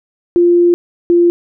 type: tone pair in turn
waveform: sine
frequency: 348 / 346 Hz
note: F4 / F4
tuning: -6 / -16 cents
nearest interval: unison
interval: 10 cents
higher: first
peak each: -6 dBFS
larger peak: neither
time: 0.36-0.74 / 1.1-1.3 s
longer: first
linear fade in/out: 0 ms
effects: none